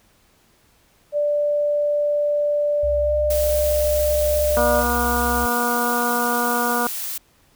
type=tone with pitch glide; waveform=sine; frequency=587.3 to 597.2 Hz; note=D5 to D5; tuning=0 to +29 cents; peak=-17 dBFS; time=1.12-4.84 s; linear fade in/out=50 ms; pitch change=+29 cents; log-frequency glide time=2.99-3.14 s
type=tone; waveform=sine; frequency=65.41 Hz; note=C2; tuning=in tune; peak=-25 dBFS; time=2.83-5.46 s; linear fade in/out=5 ms
type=noise; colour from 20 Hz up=blue; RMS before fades=-28 dBFS; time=3.3-7.18 s; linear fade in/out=5 ms
type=harmonic tone; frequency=240.3 Hz; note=B3; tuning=47 cents flat; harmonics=1 / 2 / 3 / 4 / 5 / 6; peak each=-26 / -26 / -26 / -26 / -26 / -26 dBFS; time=4.57-6.87 s; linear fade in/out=0 ms
effects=pink hiss -58 dBFS RMS until 7.55 s